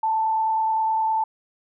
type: tone with frequency modulation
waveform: sine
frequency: 883 Hz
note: A5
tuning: 6 cents sharp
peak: -19 dBFS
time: 0.03-1.24 s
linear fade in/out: 5 ms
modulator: 29.6 Hz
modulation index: 0.4
effects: none